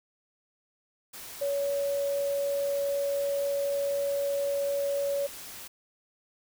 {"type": "tone in noise", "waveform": "sine", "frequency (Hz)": 563, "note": "C#5", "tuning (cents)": 27, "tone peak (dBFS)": -26, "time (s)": [1.41, 5.27], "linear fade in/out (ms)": 10, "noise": "white", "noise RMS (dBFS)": -43, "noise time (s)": [1.13, 5.68], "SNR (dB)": 14, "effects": []}